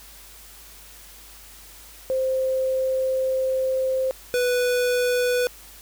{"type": "tone pair in turn", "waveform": ["sine", "square"], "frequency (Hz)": [523, 493.6], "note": ["C5", "B4"], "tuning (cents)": [-1, -1], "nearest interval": "minor second", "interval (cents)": 100, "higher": "first", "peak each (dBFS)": -20, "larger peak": "neither", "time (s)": [[2.1, 4.11], [4.34, 5.47]], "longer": "first", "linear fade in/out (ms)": 0, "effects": ["added 50 Hz sine -50 dBFS peak until 5.81 s", "white hiss -46 dBFS RMS until 5.81 s"]}